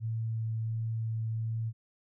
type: tone with vibrato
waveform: sine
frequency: 112.3 Hz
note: A2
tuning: 36 cents sharp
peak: -30 dBFS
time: 0-1.73 s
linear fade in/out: 50 ms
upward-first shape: triangle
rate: 1.4 Hz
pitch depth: 10 cents each way
effects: none